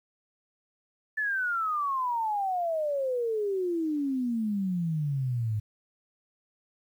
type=exponential sweep; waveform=sine; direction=down; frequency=1760 to 103.83 Hz; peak=-26 dBFS; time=1.17-5.6 s; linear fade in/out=10 ms; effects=10-bit